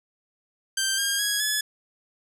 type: tone with pitch steps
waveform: 10% pulse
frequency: 1568 / 1613.9 / 1661.2 / 1709.9 Hz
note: G6 / G6 / G#6 / A6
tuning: 0 / +50 / 0 / -50 cents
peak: -14 dBFS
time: 0.77-1.61 s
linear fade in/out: 5 ms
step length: 210 ms
effects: none